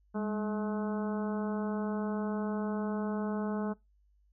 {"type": "harmonic tone with a mistuned harmonic", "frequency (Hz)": 213.4, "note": "G#3", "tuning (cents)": 47, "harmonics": [1, 2, 3, 4, 5, 6, 7], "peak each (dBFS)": [-32, -38, -42, -44, -46, -48, -49], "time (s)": [0.14, 3.74], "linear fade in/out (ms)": 20, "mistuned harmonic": 1, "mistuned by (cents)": -57, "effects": ["noise-tail reverb RT60 0.2 s tail -23 dB re dry", "added 50 Hz sine -64 dBFS peak until 4.32 s"]}